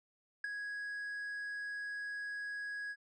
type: tone with ADSR envelope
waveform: triangle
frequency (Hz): 1661.2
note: G#6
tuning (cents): 0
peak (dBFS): -29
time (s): 0.44-2.96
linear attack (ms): 4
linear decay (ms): 10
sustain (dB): -8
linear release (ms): 52
effects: tanh soft clip ceiling -26 dBFS + resampled to 22050 Hz